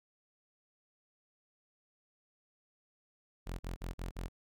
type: tone bursts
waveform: sawtooth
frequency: 43.85 Hz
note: F1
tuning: 8 cents sharp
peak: -34 dBFS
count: 5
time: 3.46-4.286 s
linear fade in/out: 20 ms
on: 130 ms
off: 44 ms
effects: none